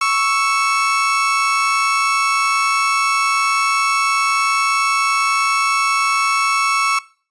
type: tone pair together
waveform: 30% pulse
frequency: 1108.7 / 1318.5 Hz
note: C#6 / E6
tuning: 0 / 0 cents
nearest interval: minor third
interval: 300 cents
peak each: -14 / -16 dBFS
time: 0.01-6.99 s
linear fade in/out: 5 ms
effects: noise-tail reverb RT60 0.4 s tail -20 dB re dry + resampled to 22050 Hz